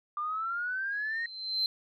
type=exponential sweep; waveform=sine; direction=up; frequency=1187 to 1882 Hz; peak=-30 dBFS; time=0.17-1.26 s; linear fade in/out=2 ms
type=tone with exponential growth; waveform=sine; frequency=4100 Hz; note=C8; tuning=36 cents flat; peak=-23 dBFS; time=0.92-1.66 s; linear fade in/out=1 ms; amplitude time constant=160 ms
effects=tanh soft clip ceiling -21 dBFS